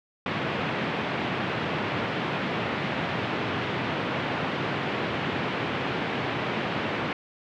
pink band-pass noise, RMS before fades -29 dBFS, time 0.26-7.13 s, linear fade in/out 2 ms, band 120 to 3100 Hz, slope 24 dB/octave, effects none

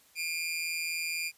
sawtooth tone with amplitude modulation, 2400 Hz, D7, 37 cents sharp, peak -25 dBFS, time 0.15-1.32 s, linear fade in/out 50 ms, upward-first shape sine, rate 164 Hz, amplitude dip 70%, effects white hiss -62 dBFS RMS until 1.37 s + resampled to 32000 Hz

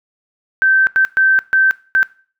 sine tone bursts at uneven times, 1552 Hz, G6, 18 cents flat, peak -9 dBFS, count 5, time 0.62-0.87 / 0.96-1.05 / 1.17-1.39 / 1.53-1.71 / 1.95-2.03 s, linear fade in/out 0 ms, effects noise-tail reverb RT60 0.4 s tail -20 dB re dry

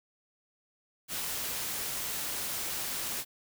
white noise, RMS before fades -35 dBFS, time 1.08-3.25 s, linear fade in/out 50 ms, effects none

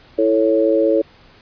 sine chord, A major, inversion second, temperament equal, 329.6 / 440 / 554.4 Hz, E4 / A4 / C#5, 0 / 0 / 0 cents, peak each -17 / -17 / -16 dBFS, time 0.18-1.02 s, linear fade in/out 10 ms, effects pink hiss -48 dBFS RMS until 1.41 s + resampled to 11025 Hz

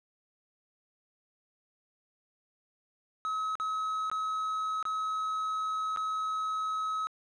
triangle tone with dropouts, 1281 Hz, E6, 50 cents flat, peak -28 dBFS, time 3.25-7.07 s, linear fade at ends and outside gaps 0 ms, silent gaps 3.554-3.599 / 4.099-4.115 / 4.827-4.853 / 5.962-5.972 s, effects resampled to 22050 Hz + 11-bit

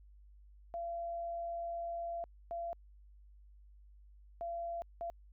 sine tone bursts at uneven times, 682 Hz, F5, 41 cents flat, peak -37 dBFS, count 4, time 0.74-2.24 / 2.51-2.73 / 4.41-4.82 / 5.01-5.1 s, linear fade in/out 0 ms, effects added 50 Hz sine -56 dBFS peak until 5.32 s

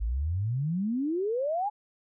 sine exponential sweep, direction up, 50.5 to 857 Hz, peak -26 dBFS, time 0-1.7 s, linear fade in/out 20 ms, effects none

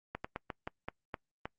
slowing click train, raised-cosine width 0.5 ms, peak -22 dBFS, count 8, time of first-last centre 0.15-1.455 s, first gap 95 ms, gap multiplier 1.22, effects noise-tail reverb RT60 0.1 s tail -25 dB re dry + Opus 48 kbps

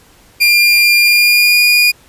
30% pulse tone with pitch glide, 2399 to 2438 Hz, D7 to D#7, +36 to -36 cents, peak -4 dBFS, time 0.4-1.92 s, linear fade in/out 20 ms, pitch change +28 cents, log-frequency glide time 0.98-1.61 s, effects pink hiss -46 dBFS RMS until 2.08 s + resampled to 32000 Hz

